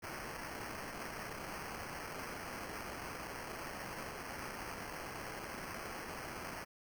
violet noise with sample-and-hold, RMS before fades -45 dBFS, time 0.02-6.65 s, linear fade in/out 20 ms, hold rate 3675 Hz, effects none

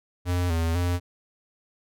square tone with pitch steps, 88.9 / 82.5 / 88.2 Hz, F2 / E2 / F2, +31 / +2 / +18 cents, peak -23 dBFS, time 0.25-1 s, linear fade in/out 50 ms, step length 250 ms, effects none

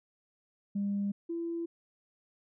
sine tone pair in turn, 201.1 / 336.5 Hz, G3 / E4, +44 / +36 cents, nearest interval major sixth, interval 892 cents, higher second, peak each -28 / -32 dBFS, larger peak first, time 0.75-1.12 / 1.29-1.66 s, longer neither, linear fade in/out 10 ms, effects tanh soft clip ceiling -25 dBFS

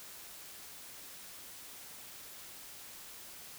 silence, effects white hiss -50 dBFS RMS until 3.58 s

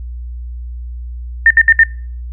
sine tone bursts, 1814 Hz, A#6, 48 cents flat, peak -3 dBFS, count 4, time 1.46-1.835 s, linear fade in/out 2 ms, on 45 ms, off 65 ms, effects noise-tail reverb RT60 0.5 s tail -25 dB re dry + added 60 Hz sine -23 dBFS peak until 2.32 s

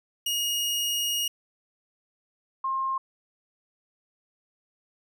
sawtooth / sine tone pair in turn, 2870 / 1064.5 Hz, F7 / C6, +47 / +30 cents, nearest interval octave + perfect fourth, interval 1717 cents, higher first, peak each -22 / -25 dBFS, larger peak first, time 0.26-1.28 / 2.64-2.98 s, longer first, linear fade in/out 5 ms, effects none

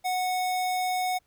square tone, 736 Hz, F#5, 9 cents flat, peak -26 dBFS, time 0.04-1.19 s, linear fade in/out 20 ms, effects pink hiss -70 dBFS RMS until 1.26 s

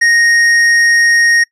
triangle tone with hard clipping, 1864.7 Hz, A#6, in tune, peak -9 dBFS, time 0.01-1.44 s, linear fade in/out 10 ms, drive 14 dB, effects noise-tail reverb RT60 0.1 s tail -23 dB re dry + low-pass 9000 Hz 12 dB/octave

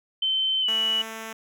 sine tone with pitch glide, 3083 to 2944 Hz, G7 to F#7, -29 to -9 cents, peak -21 dBFS, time 0.22-1.02 s, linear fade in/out 5 ms, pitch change -80 cents, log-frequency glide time 0.61-0.68 s
5% pulse tone, 222.7 Hz, A3, 21 cents sharp, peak -23 dBFS, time 0.68-1.33 s, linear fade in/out 5 ms
effects none

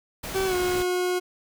pink noise, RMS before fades -34 dBFS, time 0.23-0.83 s, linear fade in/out 10 ms
40% pulse tone with pitch glide, 383.1 to 361.6 Hz, G4 to F#4, -40 to -40 cents, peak -22 dBFS, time 0.34-1.2 s, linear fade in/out 20 ms, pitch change -100 cents, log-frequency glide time 0.45-0.55 s
effects none

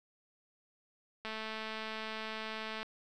click train, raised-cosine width 0.3 ms, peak -25 dBFS, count 347, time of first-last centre 1.25-2.83 s, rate 219 Hz, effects none

